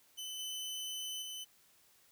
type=tone with level steps; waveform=sawtooth; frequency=3028 Hz; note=F#7; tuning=39 cents sharp; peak=-38 / -36 / -39 dBFS; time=0.17-1.45 s; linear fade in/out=20 ms; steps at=0.39 / 1.22 s; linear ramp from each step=2 ms; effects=white hiss -67 dBFS RMS until 2.11 s